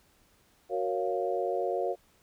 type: chord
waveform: sine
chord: Gb major seventh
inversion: none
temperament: equal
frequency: 370 / 466.2 / 554.4 / 698.5 Hz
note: Gb4 / Bb4 / Db5 / F5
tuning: 0 / 0 / 0 / 0 cents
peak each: -33 dBFS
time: 0.69-1.96 s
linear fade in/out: 50 ms
effects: pink hiss -65 dBFS RMS until 2.22 s